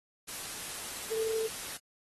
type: tone in noise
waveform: sine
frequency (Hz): 444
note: A4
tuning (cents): +16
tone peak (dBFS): -30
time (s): 1.1-1.48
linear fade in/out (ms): 20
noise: white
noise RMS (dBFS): -40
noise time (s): 0.27-1.78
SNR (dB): +7
effects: AAC 32 kbps